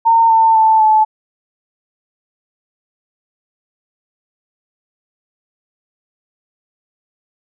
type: tone with pitch steps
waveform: sine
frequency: 913 / 897.3 / 881.9 / 866.7 Hz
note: A#5 / A5 / A5 / A5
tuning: -36 / +34 / +4 / -26 cents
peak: -7 dBFS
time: 0.05-1.05 s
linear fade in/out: 20 ms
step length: 250 ms
effects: none